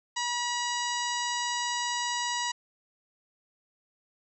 harmonic tone, 965 Hz, B5, 40 cents flat, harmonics 1 / 2 / 3 / 4 / 5 / 6 / 7 / 8, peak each -32 / -35 / -37 / -38 / -39 / -40 / -40 / -41 dBFS, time 0.16-2.52 s, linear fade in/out 10 ms, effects none

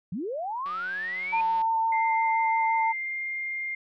sine linear sweep, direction up, 150.5 to 2474 Hz, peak -29 dBFS, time 0.12-1.41 s, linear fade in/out 5 ms
click train, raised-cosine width 0.3 ms, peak -30 dBFS, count 177, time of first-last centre 0.66-1.617 s, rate 184 Hz
sine tone with vibrato, 900 Hz, A5, 39 cents sharp, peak -22 dBFS, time 1.32-2.93 s, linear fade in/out 20 ms, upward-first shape square, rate 5.8 Hz, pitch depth 9 cents each way
sine tone with pitch glide, 2093 to 2112 Hz, C7 to C7, 0 to +16 cents, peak -29 dBFS, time 1.92-3.75 s, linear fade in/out 5 ms, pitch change +16 cents, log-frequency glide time 2.78-3.2 s
effects none

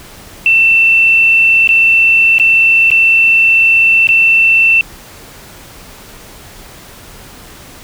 sine tone with dropouts, 2681 Hz, E7, 29 cents sharp, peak -5 dBFS, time 0.46-4.81 s, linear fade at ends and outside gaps 1 ms, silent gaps 1.674-1.69 / 2.383-2.398 / 2.903-2.915 / 4.071-4.089 s, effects pink hiss -35 dBFS RMS until 7.83 s

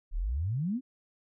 sine exponential sweep, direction up, 32.46 to 275.9 Hz, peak -28 dBFS, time 0.11-0.81 s, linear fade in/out 50 ms, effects none

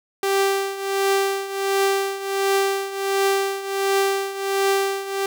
sawtooth tone with tremolo, 392 Hz, G4, in tune, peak -12 dBFS, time 0.23-5.26 s, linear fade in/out 2 ms, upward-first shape triangle, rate 1.4 Hz, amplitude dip 80%, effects none

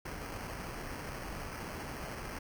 pink noise with sample-and-hold, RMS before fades -42 dBFS, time 0.05-2.39 s, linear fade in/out 5 ms, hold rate 3675 Hz, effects none

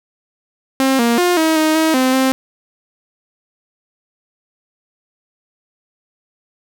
sawtooth tone with pitch steps, 266.4 / 235 / 355.1 / 319.2 / 312.7 / 318.7 / 258.6 / 263 Hz, C4 / A#3 / F4 / D#4 / D#4 / D#4 / C4 / C4, +31 / +14 / +29 / +44 / +9 / +42 / -20 / +9 cents, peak -8 dBFS, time 0.8-2.32 s, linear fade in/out 0 ms, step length 190 ms, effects none

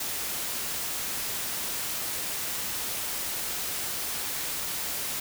white noise, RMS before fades -32 dBFS, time 0-5.2 s, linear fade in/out 5 ms, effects none

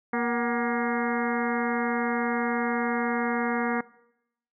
harmonic tone with a mistuned harmonic, 236.5 Hz, A#3, 25 cents sharp, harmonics 1 / 2 / 3 / 4 / 5 / 6 / 7 / 8 / 9, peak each -28 / -31 / -33 / -34 / -35 / -36 / -36 / -37 / -38 dBFS, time 0.13-3.81 s, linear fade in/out 5 ms, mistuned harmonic 3, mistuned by +79 cents, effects noise-tail reverb RT60 0.8 s tail -21 dB re dry

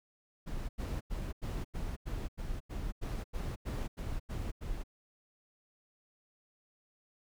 brown noise bursts, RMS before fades -37 dBFS, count 14, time 0.46-4.837 s, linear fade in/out 20 ms, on 230 ms, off 89 ms, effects none

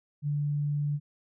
sine tone, 146.1 Hz, D3, 9 cents flat, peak -26 dBFS, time 0.22-1 s, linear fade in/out 50 ms, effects none

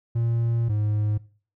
triangle tone pair in turn, 116.54 / 105.49 Hz, A#2 / G#2, 0 / +28 cents, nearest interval major second, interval 172 cents, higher first, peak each -19 dBFS, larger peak neither, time 0.15-0.69 / 0.69-1.18 s, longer first, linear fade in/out 10 ms, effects noise-tail reverb RT60 0.4 s tail -19 dB re dry

